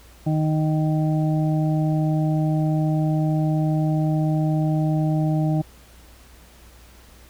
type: harmonic tone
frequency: 155.3 Hz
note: D#3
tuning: 3 cents flat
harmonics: 1 / 2 / 4 / 5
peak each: -19 / -25 / -31 / -33 dBFS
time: 0.26-5.62 s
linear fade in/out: 10 ms
effects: added 60 Hz sine -48 dBFS peak until 7.29 s + pink hiss -51 dBFS RMS until 7.29 s